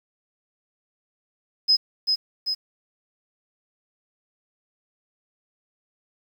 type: tone with echo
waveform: sine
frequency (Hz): 5070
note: D#8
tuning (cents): +32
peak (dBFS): -14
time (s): 1.68-1.77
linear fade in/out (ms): 20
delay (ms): 390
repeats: 2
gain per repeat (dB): -4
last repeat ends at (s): 2.55
effects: 8-bit